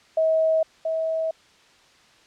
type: tone pair in turn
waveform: sine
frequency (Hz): 640 / 644.5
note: D#5 / E5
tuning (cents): +49 / -39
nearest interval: unison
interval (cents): 12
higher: second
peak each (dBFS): -17 / -22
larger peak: first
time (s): 0.17-0.63 / 0.85-1.31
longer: neither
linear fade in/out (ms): 5
effects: white hiss -55 dBFS RMS until 2.26 s + low-pass 5000 Hz 12 dB/octave